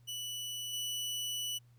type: tone with level steps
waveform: sawtooth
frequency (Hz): 2960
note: F#7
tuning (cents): 0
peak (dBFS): -35 / -32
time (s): 0.07-1.59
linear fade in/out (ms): 20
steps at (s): 0.73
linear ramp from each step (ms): 5
effects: added 120 Hz sine -59 dBFS peak until 1.78 s + pink hiss -74 dBFS RMS until 1.78 s